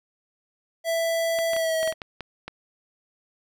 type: tone with pitch glide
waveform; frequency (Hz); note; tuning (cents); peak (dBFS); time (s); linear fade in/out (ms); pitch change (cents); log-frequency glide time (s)
square; 662 to 642.8; E5 to E5; +7 to -44; -23; 0.84-1.94; 50; -51; 1.51-1.76
type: clicks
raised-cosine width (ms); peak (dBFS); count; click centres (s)
0.3; -18; 9; 1.388 / 1.534 / 1.565 / 1.83 / 1.876 / 1.925 / 2.018 / 2.207 / 2.48
effects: none